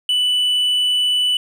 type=tone; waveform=triangle; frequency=2977 Hz; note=F#7; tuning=10 cents sharp; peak=-13 dBFS; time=0.09-1.37 s; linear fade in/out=2 ms; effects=none